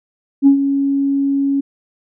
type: tone with ADSR envelope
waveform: sine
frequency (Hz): 277.2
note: C#4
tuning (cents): 0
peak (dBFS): -3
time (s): 0.42-1.61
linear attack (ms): 46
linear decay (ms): 100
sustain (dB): -10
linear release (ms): 12
effects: tanh soft clip ceiling -1 dBFS